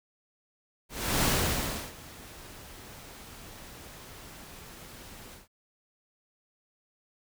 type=noise with ADSR envelope; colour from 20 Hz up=pink; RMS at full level=-25 dBFS; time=0.89-5.48 s; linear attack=340 ms; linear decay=690 ms; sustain=-22 dB; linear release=150 ms; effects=none